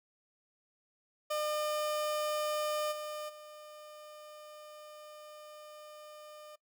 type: tone with level steps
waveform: 30% pulse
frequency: 604 Hz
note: D5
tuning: 48 cents sharp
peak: -29 / -36 / -46 dBFS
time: 1.3-6.56 s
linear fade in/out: 10 ms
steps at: 2.91 / 3.28 s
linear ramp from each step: 20 ms
effects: noise-tail reverb RT60 0.1 s tail -20 dB re dry